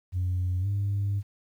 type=tone with pitch glide; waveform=sine; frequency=90.9 to 100.28 Hz; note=F#2 to G2; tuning=-30 to +40 cents; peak=-23 dBFS; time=0.12-1.23 s; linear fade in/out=50 ms; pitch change=+170 cents; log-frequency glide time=0.6-0.67 s; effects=tanh soft clip ceiling -22 dBFS + 10-bit